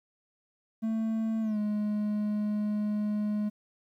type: tone with pitch glide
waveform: triangle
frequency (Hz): 222.3 to 209.8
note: A3 to G#3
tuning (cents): +18 to +18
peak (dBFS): -25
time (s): 0.82-3.5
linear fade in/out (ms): 20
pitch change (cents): -100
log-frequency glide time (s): 1.41-1.58
effects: 11-bit